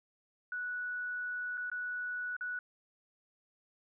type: tone with dropouts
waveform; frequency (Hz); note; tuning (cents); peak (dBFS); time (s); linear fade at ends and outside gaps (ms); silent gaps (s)
sine; 1474; F#6; -7; -35; 0.52-2.59; 2; 1.573-1.577 / 1.7-1.716 / 2.366-2.409
effects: none